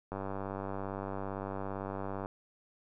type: click train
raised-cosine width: 1 ms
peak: -24 dBFS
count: 210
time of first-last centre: 0.12-2.259 s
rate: 97.7 Hz
effects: none